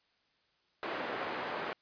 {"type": "band-pass noise", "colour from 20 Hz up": "pink", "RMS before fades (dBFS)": -38, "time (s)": [0.83, 1.73], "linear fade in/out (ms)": 0, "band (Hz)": [400, 2100], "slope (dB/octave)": 12, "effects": ["white hiss -73 dBFS RMS until 1.81 s", "resampled to 11025 Hz"]}